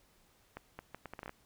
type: accelerating click train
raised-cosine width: 0.5 ms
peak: -28 dBFS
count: 10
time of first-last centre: 0.57-1.294 s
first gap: 220 ms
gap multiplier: 0.71
effects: pink hiss -68 dBFS RMS until 1.45 s

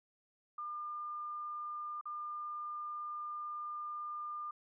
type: tone with dropouts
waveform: sine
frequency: 1203 Hz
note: D6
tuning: 41 cents sharp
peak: -39 dBFS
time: 0.58-4.51 s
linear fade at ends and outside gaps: 5 ms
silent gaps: 2.012-2.055 s
effects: none

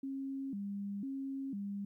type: tone with vibrato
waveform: sine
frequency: 233.1 Hz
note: A#3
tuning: in tune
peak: -37 dBFS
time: 0.03-1.85 s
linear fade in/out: 5 ms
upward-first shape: square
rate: 1 Hz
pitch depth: 260 cents each way
effects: 13-bit

